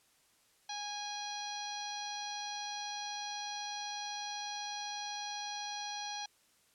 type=harmonic tone; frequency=824 Hz; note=G#5; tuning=14 cents flat; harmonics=1 / 2 / 3 / 4 / 5 / 6 / 7; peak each=-42 / -50 / -51 / -47 / -45 / -54 / -46 dBFS; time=0.69-6.26 s; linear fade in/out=5 ms; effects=white hiss -69 dBFS RMS until 6.74 s + low-pass 11000 Hz 12 dB/octave